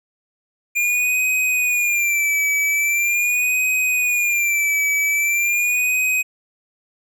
square tone with vibrato, 2400 Hz, D7, 37 cents sharp, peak -17 dBFS, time 0.75-6.23 s, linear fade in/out 20 ms, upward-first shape sine, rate 0.42 Hz, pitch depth 81 cents each way, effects none

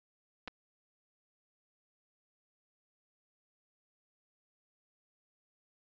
clicks, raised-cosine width 0.3 ms, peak -26 dBFS, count 2, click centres 0.476 / 0.48 s, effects resampled to 16000 Hz

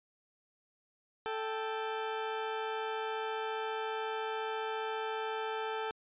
20% pulse tone pair together, 440 / 785.6 Hz, A4 / G5, 0 / +4 cents, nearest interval minor seventh, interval 1004 cents, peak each -30 / -37 dBFS, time 1.26-5.91 s, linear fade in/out 0 ms, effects resampled to 8000 Hz

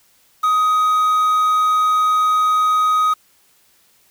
triangle tone with quantisation, 1254 Hz, D#6, 13 cents sharp, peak -11 dBFS, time 0.43-3.14 s, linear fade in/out 10 ms, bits 6, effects white hiss -56 dBFS RMS until 4.1 s

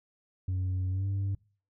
sine tone with pitch glide, 92.7 to 98.21 Hz, F#2 to G2, +4 to +4 cents, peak -25 dBFS, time 0.48-1.35 s, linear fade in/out 5 ms, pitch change +100 cents, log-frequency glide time 0.9-1.06 s, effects noise-tail reverb RT60 0.4 s tail -25 dB re dry + tanh soft clip ceiling -27 dBFS

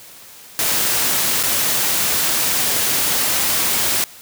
white noise with dropouts, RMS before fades -18 dBFS, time 0.59-4.04 s, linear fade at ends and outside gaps 0 ms, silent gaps 1.429-1.435 s, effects white hiss -41 dBFS RMS until 4.21 s + high-pass 60 Hz 12 dB/octave

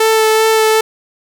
sawtooth tone with vibrato, 440 Hz, A4, in tune, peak -5 dBFS, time 0-0.81 s, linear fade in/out 5 ms, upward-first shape sine, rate 2.6 Hz, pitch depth 12 cents each way, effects none

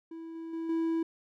triangle tone with level steps, 328 Hz, E4, 9 cents flat, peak -38 / -36 / -31 / -25 dBFS, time 0.11-1.03 s, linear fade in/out 5 ms, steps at 0.35 / 0.53 / 0.69 s, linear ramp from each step 5 ms, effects none

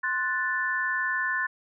sine chord, F# diminished, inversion second, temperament equal, 1046.5 / 1480 / 1760 Hz, C6 / F#6 / A6, 0 / 0 / 0 cents, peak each -32 / -30 / -27 dBFS, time 0.03-1.47 s, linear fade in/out 10 ms, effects none

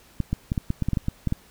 clicks, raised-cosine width 5 ms, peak -11 dBFS, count 12, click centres 0.203 / 0.33 / 0.519 / 0.578 / 0.704 / 0.823 / 0.886 / 0.933 / 0.972 / 1.084 / 1.273 / 1.324 s, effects pink hiss -54 dBFS RMS until 1.5 s

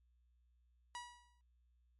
sawtooth tone with exponential decay, 968 Hz, B5, 35 cents flat, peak -39 dBFS, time 0.95-1.41 s, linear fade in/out 0 ms, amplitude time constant 100 ms, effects added 60 Hz sine -70 dBFS peak until 1.99 s + MP3 48 kbps

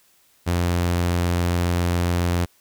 sawtooth tone, 87.31 Hz, F2, in tune, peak -15 dBFS, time 0.46-2.46 s, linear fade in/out 20 ms, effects white hiss -59 dBFS RMS until 2.6 s

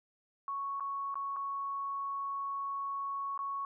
sine tone with dropouts, 1108.7 Hz, C#6, in tune, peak -34 dBFS, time 0.48-3.65 s, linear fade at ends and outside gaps 1 ms, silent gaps 0.798-0.806 / 1.143-1.155 / 1.362-1.366 / 3.377-3.39 s, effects none

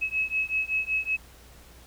sine beating tone pair, 2571 / 2576.3 Hz, E7 / E7, -44 / -40 cents, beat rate 5.3 Hz, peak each -28 / -28 dBFS, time 0.01-1.17 s, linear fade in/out 20 ms, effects added 60 Hz sine -51 dBFS peak until 1.86 s + pink hiss -53 dBFS RMS until 1.86 s

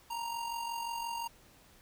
square tone with amplitude modulation, 932.3 Hz, A#5, in tune, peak -34 dBFS, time 0.1-1.28 s, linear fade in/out 10 ms, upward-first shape sine, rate 45.7 Hz, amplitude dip 50%, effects pink hiss -61 dBFS RMS until 1.81 s

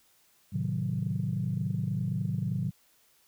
sine chord, A diminished seventh, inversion none, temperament equal with one note detuned, 110 / 131.95 / 155.56 / 185 Hz, A2 / C3 / Eb3 / Gb3, 0 / +15 / 0 / 0 cents, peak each -33 dBFS, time 0.52-2.71 s, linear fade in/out 20 ms, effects tanh soft clip ceiling -19 dBFS + white hiss -65 dBFS RMS until 3.27 s

